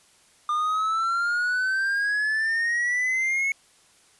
triangle exponential sweep, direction up, 1203 to 2206 Hz, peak -20 dBFS, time 0.49-3.52 s, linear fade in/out 2 ms, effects white hiss -58 dBFS RMS until 4.19 s + resampled to 24000 Hz

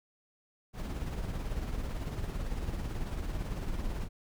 brown noise with tremolo, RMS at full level -33 dBFS, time 0.73-4.09 s, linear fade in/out 50 ms, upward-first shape triangle, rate 18 Hz, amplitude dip 50%, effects none

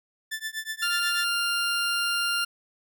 sawtooth tone with tremolo, 1760 Hz, A6, in tune, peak -24 dBFS, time 0.31-1.25 s, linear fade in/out 10 ms, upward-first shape triangle, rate 8.2 Hz, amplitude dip 100%
20% pulse tone, 1396.9 Hz, F6, in tune, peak -19 dBFS, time 0.82-2.45 s, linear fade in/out 10 ms
effects none

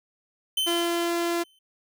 45% pulse tone with exponential decay, 3072 Hz, G7, 36 cents flat, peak -21 dBFS, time 0.57-1.59 s, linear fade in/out 5 ms, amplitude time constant 220 ms
sawtooth tone, 341.8 Hz, F4, 37 cents flat, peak -20 dBFS, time 0.66-1.44 s, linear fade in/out 20 ms
effects none

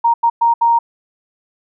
sine tone bursts at uneven times, 932.3 Hz, A#5, in tune, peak -9 dBFS, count 4, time 0.04-0.14 / 0.23-0.3 / 0.41-0.54 / 0.61-0.79 s, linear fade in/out 10 ms, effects none

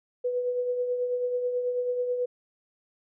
sine tone with tremolo, 493.9 Hz, B4, in tune, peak -23 dBFS, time 0.24-2.26 s, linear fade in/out 10 ms, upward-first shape triangle, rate 9.2 Hz, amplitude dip 50%, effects none

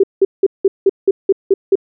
sine tone bursts, 389.4 Hz, G4, 12 cents flat, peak -6 dBFS, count 9, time 0-1.755 s, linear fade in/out 5 ms, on 35 ms, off 180 ms, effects none

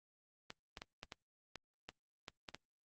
clicks, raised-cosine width 0.2 ms, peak -28 dBFS, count 10, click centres 0.504 / 0.772 / 0.819 / 1.031 / 1.122 / 1.557 / 1.89 / 2.282 / 2.488 / 2.546 s, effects Opus 32 kbps

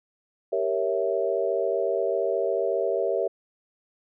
sine chord, G diminished seventh, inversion none, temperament equal, 392 / 466.2 / 554.4 / 659.3 Hz, G4 / Bb4 / Db5 / Fb5, 0 / 0 / 0 / 0 cents, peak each -28 dBFS, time 0.52-3.28 s, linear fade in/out 10 ms, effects none

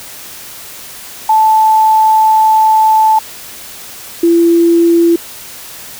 sine tone pair in turn, 875 / 338.3 Hz, A5 / E4, -10 / +45 cents, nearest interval octave + major third, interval 1645 cents, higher first, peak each -5 dBFS, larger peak neither, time 1.29-3.19 / 4.23-5.16 s, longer first, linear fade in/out 5 ms, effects white hiss -30 dBFS RMS until 5.99 s

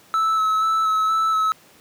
triangle tone with vibrato, 1303 Hz, E6, 20 cents flat, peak -15 dBFS, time 0.14-1.52 s, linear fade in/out 0 ms, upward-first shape square, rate 2.1 Hz, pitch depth 14 cents each way, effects pink hiss -51 dBFS RMS until 1.8 s + high-pass 150 Hz 12 dB/octave

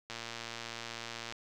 click train, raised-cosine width 0.2 ms, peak -23 dBFS, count 143, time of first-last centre 0.1-1.324 s, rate 116 Hz, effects none

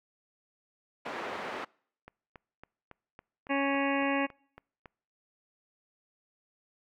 pink band-pass noise, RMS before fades -38 dBFS, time 1.05-1.65 s, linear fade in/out 10 ms, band 420 to 1900 Hz, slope 12 dB/octave
click train, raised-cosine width 0.5 ms, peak -32 dBFS, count 11, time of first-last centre 2.08-4.858 s, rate 3.6 Hz
harmonic tone, 277.2 Hz, C#4, in tune, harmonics 1 / 2 / 3 / 4 / 6 / 7 / 8 / 9 / 10, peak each -30 / -33 / -35 / -36 / -38 / -38 / -39 / -40 / -40 dBFS, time 3.49-4.27 s, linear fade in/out 20 ms
effects noise-tail reverb RT60 0.6 s tail -26 dB re dry

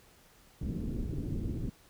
pink low-pass noise, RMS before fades -35 dBFS, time 0.61-1.7 s, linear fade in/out 5 ms, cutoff 330 Hz, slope 24 dB/octave, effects pink hiss -61 dBFS RMS until 1.89 s

